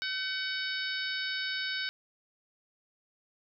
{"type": "harmonic tone with a mistuned harmonic", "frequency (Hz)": 750, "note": "F#5", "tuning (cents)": 23, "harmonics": [2, 3, 4, 5, 6, 7], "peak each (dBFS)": [-35, -39, -41, -38, -41, -42], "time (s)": [0.02, 1.89], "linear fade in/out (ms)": 0, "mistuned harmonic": 2, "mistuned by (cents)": 29, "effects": []}